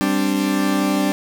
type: chord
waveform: 40% pulse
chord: G suspended fourth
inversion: none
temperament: equal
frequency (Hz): 196 / 261.6 / 293.7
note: G3 / C4 / D4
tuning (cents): 0 / 0 / 0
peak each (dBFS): -20 / -23 / -19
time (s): 0.01-1.12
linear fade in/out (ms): 0
effects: none